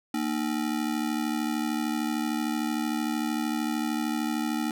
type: ring-modulated tone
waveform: square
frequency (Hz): 268.5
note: C4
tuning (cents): +45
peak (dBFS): -24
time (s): 0.14-4.71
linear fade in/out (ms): 2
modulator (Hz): 36.6
effects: none